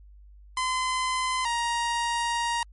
sawtooth tone pair in turn, 1026 / 939.9 Hz, C6 / A#5, -34 / +14 cents, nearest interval major second, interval 152 cents, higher first, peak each -21 dBFS, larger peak neither, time 0.57-1.45 / 1.45-2.63 s, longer second, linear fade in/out 2 ms, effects added 50 Hz sine -47 dBFS peak until 2.72 s + MP3 48 kbps

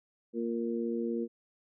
harmonic tone, 116.54 Hz, A#2, in tune, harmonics 2 / 3 / 4, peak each -33 / -35 / -36 dBFS, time 0.33-1.28 s, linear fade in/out 50 ms, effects none

